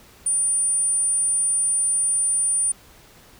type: tone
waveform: sine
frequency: 9340 Hz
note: D9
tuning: 11 cents flat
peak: -18 dBFS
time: 0.26-2.72 s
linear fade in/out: 5 ms
effects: pink hiss -50 dBFS RMS until 3.39 s